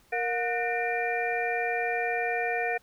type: tone cluster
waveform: sine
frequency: 467 / 719 / 1479 / 1821 / 2379 Hz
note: A#4 / F#5 / F#6 / A#6 / D7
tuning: +3 / -50 / -1 / -41 / +22 cents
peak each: -32 / -30 / -39 / -32 / -33 dBFS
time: 0.12-2.78 s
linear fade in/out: 10 ms
effects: pink hiss -62 dBFS RMS until 2.82 s